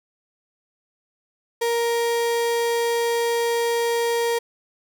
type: tone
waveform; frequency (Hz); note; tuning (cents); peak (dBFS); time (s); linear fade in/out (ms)
35% pulse; 467.9; A#4; +6; -18; 1.61-4.39; 10
effects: none